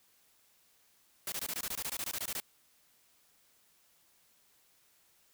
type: noise bursts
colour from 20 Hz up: white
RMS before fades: -37 dBFS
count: 16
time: 1.27-2.401 s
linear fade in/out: 2 ms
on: 51 ms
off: 21 ms
effects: white hiss -68 dBFS RMS until 5.33 s